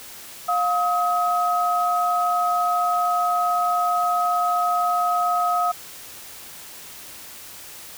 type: tone pair together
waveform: sine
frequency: 708 / 1270.3 Hz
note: F5 / D#6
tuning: +23 / +36 cents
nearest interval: minor seventh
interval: 1013 cents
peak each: -21 / -21 dBFS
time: 0.48-5.72 s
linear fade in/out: 10 ms
effects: white hiss -40 dBFS RMS until 7.97 s